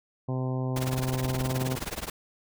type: harmonic tone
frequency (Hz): 129.1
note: C3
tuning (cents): -23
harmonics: 1 / 2 / 3 / 4 / 5 / 6 / 7 / 8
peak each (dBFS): -28 / -34 / -38 / -40 / -42 / -44 / -45 / -46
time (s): 0.28-1.76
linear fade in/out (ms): 10
type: noise with tremolo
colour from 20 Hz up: pink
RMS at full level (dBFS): -31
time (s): 0.76-2.1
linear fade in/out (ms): 2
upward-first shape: triangle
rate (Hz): 19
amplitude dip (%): 100
effects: none